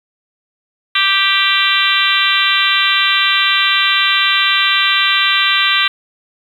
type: harmonic tone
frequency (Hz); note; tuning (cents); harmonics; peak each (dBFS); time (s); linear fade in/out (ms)
392; G4; 0; 3 / 4 / 5 / 6 / 7 / 8 / 9 / 10; -19 / -19 / -19 / -19 / -19 / -19 / -19 / -19; 0.95-5.88; 5
effects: 7-bit